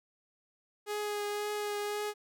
sawtooth tone with vibrato, 415.3 Hz, G#4, in tune, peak -29 dBFS, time 0.86-2.14 s, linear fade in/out 50 ms, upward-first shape triangle, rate 1.9 Hz, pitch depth 16 cents each way, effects none

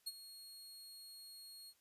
sawtooth tone with ADSR envelope, 4300 Hz, C8, 47 cents sharp, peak -36 dBFS, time 0.06-1.74 s, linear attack 15 ms, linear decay 36 ms, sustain -14 dB, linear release 54 ms, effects white hiss -75 dBFS RMS until 1.8 s + resampled to 32000 Hz

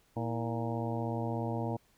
harmonic tone with a mistuned harmonic, 116.54 Hz, A#2, in tune, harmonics 1 / 2 / 3 / 4 / 5 / 6 / 7 / 8, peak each -35 / -38 / -40 / -41 / -42 / -43 / -43 / -44 dBFS, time 0.16-1.77 s, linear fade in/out 10 ms, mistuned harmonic 3, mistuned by -100 cents, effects pink hiss -68 dBFS RMS until 1.97 s

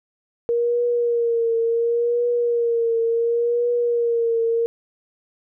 sine tone with vibrato, 469.4 Hz, A#4, 12 cents sharp, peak -17 dBFS, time 0.49-4.66 s, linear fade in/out 0 ms, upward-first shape triangle, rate 0.7 Hz, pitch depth 47 cents each way, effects none

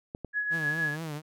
clicks, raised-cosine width 2 ms, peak -23 dBFS, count 2, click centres 0.149 / 0.247 s
sine tone with tremolo, 1683 Hz, G#6, 23 cents sharp, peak -24 dBFS, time 0.33-0.97 s, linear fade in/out 50 ms, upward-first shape triangle, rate 6.4 Hz, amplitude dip 60%
sawtooth tone with vibrato, 155.56 Hz, D#3, in tune, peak -30 dBFS, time 0.5-1.22 s, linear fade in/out 50 ms, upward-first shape triangle, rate 4.3 Hz, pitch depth 130 cents each way
effects none

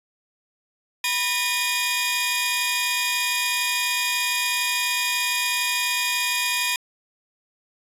sawtooth tone cluster, 983 / 1822 / 2451 / 3277 / 3695 Hz, B5 / A#6 / D#7 / G#7 / A#7, -8 / -40 / -27 / -24 / -16 cents, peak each -26 / -27 / -21 / -26 / -28 dBFS, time 1.04-6.76 s, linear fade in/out 2 ms, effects resampled to 32000 Hz

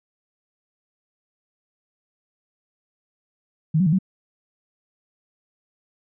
sine tone with pitch steps, 157.3 / 188.2 / 154.7 / 188.6 Hz, D#3 / F#3 / D#3 / F#3, +19 / +30 / -10 / +33 cents, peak -15 dBFS, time 3.74-3.988 s, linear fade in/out 10 ms, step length 62 ms, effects none

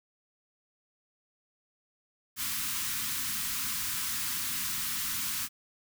white band-stop noise, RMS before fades -33 dBFS, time 2.36-5.49 s, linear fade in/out 50 ms, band 290 to 1000 Hz, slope 48 dB/octave, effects none

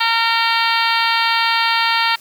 harmonic tone with a mistuned harmonic, 458.7 Hz, A#4, 28 cents flat, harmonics 2 / 3 / 4 / 5 / 6 / 7 / 8 / 9 / 10, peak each -19 / -21 / -22 / -23 / -24 / -24 / -25 / -26 / -26 dBFS, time 0-2.16 s, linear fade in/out 10 ms, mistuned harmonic 7, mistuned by -22 cents, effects white hiss -44 dBFS RMS until 2.2 s

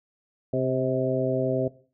harmonic tone with a mistuned harmonic, 130.8 Hz, C3, in tune, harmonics 1 / 2 / 3 / 4 / 5, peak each -29 / -29 / -29 / -29 / -29 dBFS, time 0.53-1.68 s, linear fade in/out 5 ms, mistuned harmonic 5, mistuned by -33 cents, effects noise-tail reverb RT60 0.4 s tail -17 dB re dry

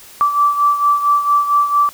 sine beating tone pair, 1161 / 1165.4 Hz, D6 / D6, -20 / -14 cents, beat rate 4.4 Hz, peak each -12 / -18 dBFS, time 0.21-1.89 s, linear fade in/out 0 ms, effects white hiss -40 dBFS RMS until 1.93 s

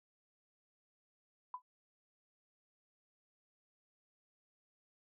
sine tone with exponential decay, 1000 Hz, B5, 21 cents sharp, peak -36 dBFS, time 1.54-1.62 s, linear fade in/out 2 ms, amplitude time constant 17 ms, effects none

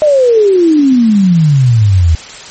sine exponential sweep, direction down, 622.3 to 78.1 Hz, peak -4 dBFS, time 0.02-2.15 s, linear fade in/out 0 ms, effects white hiss -29 dBFS RMS until 2.5 s + MP3 32 kbps

